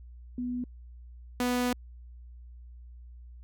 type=tone pair in turn; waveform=sine / sawtooth; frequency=246.9 / 246.9 Hz; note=B3 / B3; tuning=0 / 0 cents; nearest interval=unison; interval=0 cents; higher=neither; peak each=-30 / -22 dBFS; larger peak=second; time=0.38-0.64 / 1.4-1.73 s; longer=second; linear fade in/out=2 ms; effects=added 60 Hz sine -45 dBFS peak until 3.43 s